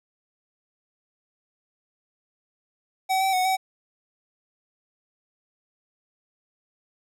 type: tone with pitch steps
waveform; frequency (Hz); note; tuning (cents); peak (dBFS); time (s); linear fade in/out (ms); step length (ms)
square; 759 / 769 / 739 / 759; F#5 / G5 / F#5 / F#5; +44 / -33 / -2 / +44; -21; 3.09-3.57; 20; 120
effects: none